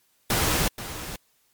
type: noise with echo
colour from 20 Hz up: pink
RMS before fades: -23 dBFS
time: 0.3-0.68 s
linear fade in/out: 2 ms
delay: 480 ms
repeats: 1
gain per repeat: -12 dB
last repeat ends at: 1.16 s
effects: white hiss -66 dBFS RMS until 1.53 s + MP3 96 kbps